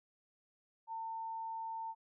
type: tone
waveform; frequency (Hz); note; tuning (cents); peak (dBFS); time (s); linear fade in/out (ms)
sine; 900; A5; +39; -39; 0.87-1.95; 50
effects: none